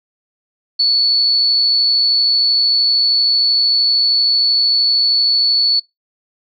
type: tone with amplitude modulation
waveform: sine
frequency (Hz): 4435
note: C#8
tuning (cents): 0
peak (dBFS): -9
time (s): 0.79-5.8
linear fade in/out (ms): 10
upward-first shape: sine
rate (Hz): 113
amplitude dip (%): 25
effects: noise-tail reverb RT60 0.2 s tail -26 dB re dry